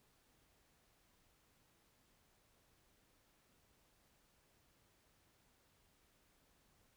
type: silence
effects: pink hiss -74 dBFS RMS until 6.96 s